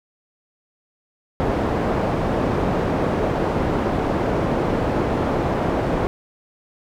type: low-pass noise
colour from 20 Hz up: white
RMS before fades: -21 dBFS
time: 1.4-6.07 s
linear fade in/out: 0 ms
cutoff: 600 Hz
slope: 12 dB/octave
effects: none